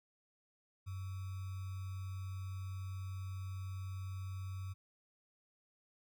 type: tone with sample-and-hold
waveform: sine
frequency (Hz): 94.7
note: F#2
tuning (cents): +41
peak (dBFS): -40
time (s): 0.86-4.74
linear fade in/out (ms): 20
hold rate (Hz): 1225
effects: none